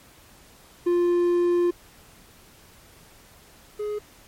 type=tone pair in turn; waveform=triangle; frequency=350 / 419.1 Hz; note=F4 / G#4; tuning=+4 / +16 cents; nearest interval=minor third; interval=312 cents; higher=second; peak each=-16 / -24 dBFS; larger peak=first; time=0.86-1.71 / 3.79-3.99 s; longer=first; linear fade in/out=10 ms; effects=pink hiss -52 dBFS RMS until 4.27 s + MP3 64 kbps